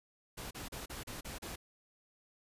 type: noise bursts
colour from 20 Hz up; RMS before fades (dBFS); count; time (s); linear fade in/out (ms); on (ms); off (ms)
pink; -44; 7; 0.37-1.56; 10; 140; 35
effects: resampled to 32000 Hz

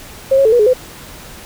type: tone with pitch steps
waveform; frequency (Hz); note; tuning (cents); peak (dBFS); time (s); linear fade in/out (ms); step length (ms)
sine; 536 / 547 / 439.9 / 482.5 / 421 / 508; C5 / C#5 / A4 / B4 / G#4 / B4; +42 / -23 / 0 / -40 / +24 / +49; -7; 0.31-0.736; 10; 71
effects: pink hiss -35 dBFS RMS until 1.45 s

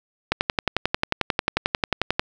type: click train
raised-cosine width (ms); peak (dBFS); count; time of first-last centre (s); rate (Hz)
0.3; -3; 22; 0.32-2.195; 11.2
effects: none

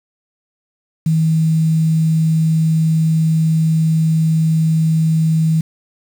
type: tone with quantisation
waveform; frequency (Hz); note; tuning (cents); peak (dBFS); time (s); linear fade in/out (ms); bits
sine; 160.1; D#3; +50; -11; 1.06-5.61; 5; 6
effects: none

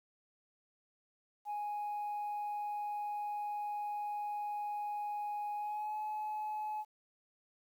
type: tone with pitch glide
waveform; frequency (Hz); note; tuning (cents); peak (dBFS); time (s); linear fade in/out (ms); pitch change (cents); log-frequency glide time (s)
sine; 830.6 to 852.5; G#5 to G#5; 0 to +45; -34; 1.45-6.85; 50; +45; 5.56-5.96
effects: tanh soft clip ceiling -34 dBFS + 11-bit

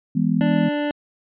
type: chord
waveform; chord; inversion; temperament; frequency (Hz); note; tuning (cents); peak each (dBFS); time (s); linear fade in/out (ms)
sine; E major; none; just; 164.81 / 206 / 247.2; E3 / G#3 / B3; 0 / -14 / +2; -21; 0.15-0.69; 10
type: tone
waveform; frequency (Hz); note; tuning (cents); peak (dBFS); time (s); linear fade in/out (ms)
25% pulse; 293.7; D4; 0; -17; 0.41-0.91; 0
effects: resampled to 8000 Hz

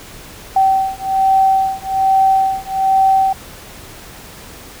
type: beating tone pair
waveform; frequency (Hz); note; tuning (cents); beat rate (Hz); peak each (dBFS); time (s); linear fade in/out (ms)
sine; 770 / 771.2; G5 / G5; -31 / -28; 1.2; -14; 0.56-3.33; 5
effects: pink hiss -36 dBFS RMS until 4.8 s

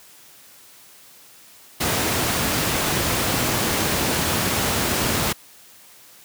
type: noise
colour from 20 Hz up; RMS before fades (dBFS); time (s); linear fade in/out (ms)
pink; -21; 1.8-5.33; 10
effects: white hiss -48 dBFS RMS until 6.24 s + high-pass 80 Hz 12 dB/octave

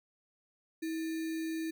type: tone with sample-and-hold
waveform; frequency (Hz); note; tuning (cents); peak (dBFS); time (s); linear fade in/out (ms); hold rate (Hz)
sine; 322.6; E4; -37; -33; 0.82-1.71; 10; 2100
effects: none

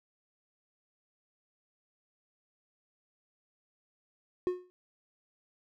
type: tone with exponential decay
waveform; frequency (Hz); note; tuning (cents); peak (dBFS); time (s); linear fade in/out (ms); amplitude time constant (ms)
triangle; 362.1; F#4; -37; -22; 4.47-4.7; 0; 48
effects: none

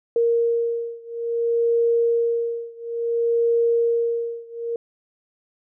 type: beating tone pair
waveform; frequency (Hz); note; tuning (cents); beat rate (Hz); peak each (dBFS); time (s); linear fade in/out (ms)
sine; 466.2 / 466.78; A#4 / A#4; 0 / +2; 0.58; -21 / -22; 0.16-4.76; 2
effects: none

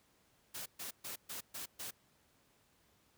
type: noise bursts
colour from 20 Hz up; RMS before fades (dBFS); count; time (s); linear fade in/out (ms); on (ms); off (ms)
white; -44; 6; 0.54-1.91; 10; 120; 130
effects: pink hiss -71 dBFS RMS until 3.17 s + high-pass 60 Hz 12 dB/octave

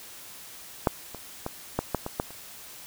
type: clicks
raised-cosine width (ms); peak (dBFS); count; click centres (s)
1; -6 / -24 / -16 / -10 / -10 / -17 / -11 / -30; 8; 0.872 / 1.147 / 1.464 / 1.79 / 1.947 / 2.064 / 2.199 / 2.306
effects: white hiss -45 dBFS RMS until 2.86 s

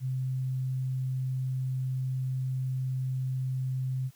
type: tone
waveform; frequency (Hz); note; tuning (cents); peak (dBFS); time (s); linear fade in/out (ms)
sine; 130; C3; -11; -28; 0-4.11; 50
effects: white hiss -62 dBFS RMS until 4.15 s

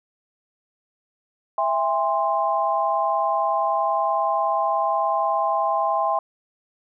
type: chord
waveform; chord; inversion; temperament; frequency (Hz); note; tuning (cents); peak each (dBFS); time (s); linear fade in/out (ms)
sine; E augmented; none; equal with one note detuned; 659.3 / 809.8 / 1046.5; E5 / G#5 / B#5; 0 / -44 / 0; -24 / -23 / -23; 1.58-6.19; 2
effects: none

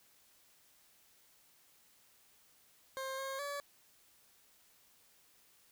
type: tone with pitch steps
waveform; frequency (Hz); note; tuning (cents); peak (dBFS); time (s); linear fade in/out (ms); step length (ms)
20% pulse; 531 / 538 / 571; C5 / C5 / D5; +25 / +48 / -49; -34; 2.97-3.6; 0; 210
effects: white hiss -67 dBFS RMS until 5.71 s

